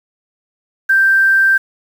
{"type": "tone with quantisation", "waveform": "sine", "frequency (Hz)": 1570, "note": "G6", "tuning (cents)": 2, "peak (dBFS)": -8, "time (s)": [0.89, 1.58], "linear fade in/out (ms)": 10, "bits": 6, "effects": []}